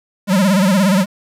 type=tone with vibrato; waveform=square; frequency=192.3 Hz; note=G3; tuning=33 cents flat; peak=-11 dBFS; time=0.27-1.06 s; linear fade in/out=50 ms; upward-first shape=sine; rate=17 Hz; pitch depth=130 cents each way; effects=resampled to 32000 Hz + 7-bit